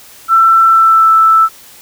sine tone with pitch glide, 1338 to 1320.3 Hz, E6 to E6, +25 to +2 cents, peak -4 dBFS, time 0.28-1.49 s, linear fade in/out 50 ms, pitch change -23 cents, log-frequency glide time 0.66-1.11 s, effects white hiss -38 dBFS RMS until 1.81 s

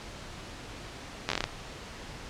slowing click train, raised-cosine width 0.2 ms, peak -10 dBFS, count 8, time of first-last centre 1.29-1.44 s, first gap 12 ms, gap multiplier 1.19, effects pink hiss -43 dBFS RMS until 2.29 s + low-pass 6000 Hz 12 dB/octave

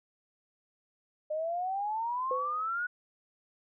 sine exponential sweep, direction up, 603 to 1480 Hz, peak -30 dBFS, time 1.3-2.87 s, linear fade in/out 10 ms
sine tone with exponential decay, 510 Hz, C5, 44 cents flat, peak -28 dBFS, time 2.31-2.73 s, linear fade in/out 2 ms, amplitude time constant 90 ms
effects none

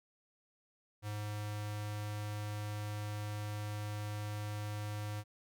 square tone with notch filter, 104.9 Hz, G#2, 18 cents sharp, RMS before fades -40 dBFS, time 1.02-5.24 s, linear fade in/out 50 ms, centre 220 Hz, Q 0.71, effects none

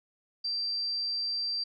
sine tone, 4699 Hz, D8, in tune, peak -29 dBFS, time 0.44-1.64 s, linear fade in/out 10 ms, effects none

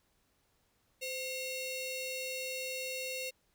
sawtooth ring-modulated tone, 1625 Hz, G#6, 38 cents flat, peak -30 dBFS, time 1.01-3.31 s, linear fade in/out 20 ms, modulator 1110 Hz, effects pink hiss -74 dBFS RMS until 3.54 s

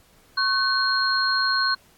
sine tone cluster, 1092 / 1515 / 4243 Hz, C#6 / F#6 / C8, -26 / +40 / +23 cents, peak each -25 / -23 / -23 dBFS, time 0.37-1.75 s, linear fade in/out 10 ms, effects pink hiss -57 dBFS RMS until 1.97 s + AAC 64 kbps

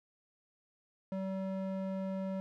square tone with band-pass filter, 191.2 Hz, G3, 43 cents flat, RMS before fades -37 dBFS, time 1.12-2.4 s, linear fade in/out 0 ms, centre 390 Hz, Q 2.1, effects none

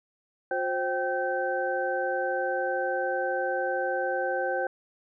sine tone cluster, 361 / 528 / 777 / 1543 Hz, F#4 / C5 / G5 / G6, -43 / +16 / -16 / -28 cents, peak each -34 / -29 / -31 / -32 dBFS, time 0.51-4.67 s, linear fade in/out 2 ms, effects none

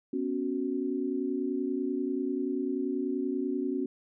sine chord, B suspended second, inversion none, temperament equal, 246.9 / 277.2 / 370 Hz, B3 / C#4 / F#4, 0 / 0 / 0 cents, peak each -34 / -31 / -33 dBFS, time 0.13-3.86 s, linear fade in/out 5 ms, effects none

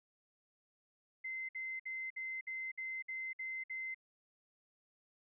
sine tone bursts, 2068 Hz, C7, 21 cents flat, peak -39 dBFS, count 9, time 1.24-3.946 s, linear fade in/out 10 ms, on 250 ms, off 57 ms, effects none

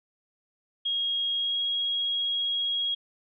sine tone with pitch glide, 3274 to 3295 Hz, G#7 to G#7, -25 to -14 cents, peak -25 dBFS, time 0.85-2.95 s, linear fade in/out 10 ms, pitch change +11 cents, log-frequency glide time 1.36-1.59 s, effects none

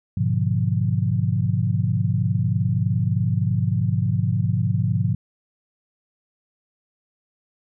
sine chord, G# diminished seventh, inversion none, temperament equal with one note detuned, 103.83 / 123.47 / 146.83 / 176.13 Hz, G#2 / B2 / D3 / F3, 0 / 0 / 0 / +15 cents, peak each -22 / -23 / -26 / -25 dBFS, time 0.17-5.15 s, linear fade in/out 5 ms, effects none

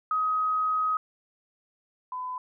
sine tone pair in turn, 1262 / 1007.5 Hz, D#6 / B5, +24 / +34 cents, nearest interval major third, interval 390 cents, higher first, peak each -23 / -31 dBFS, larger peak first, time 0.11-0.97 / 2.12-2.38 s, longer first, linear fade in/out 2 ms, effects none

